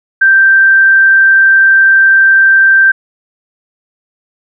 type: tone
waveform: sine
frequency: 1568 Hz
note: G6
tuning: in tune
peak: -3 dBFS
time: 0.21-2.92 s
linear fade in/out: 10 ms
effects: none